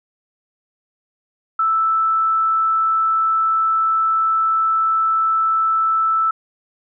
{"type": "tone", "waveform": "sine", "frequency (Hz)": 1318.5, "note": "E6", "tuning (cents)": 0, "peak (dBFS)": -14, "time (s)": [1.59, 6.31], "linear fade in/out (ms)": 5, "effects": []}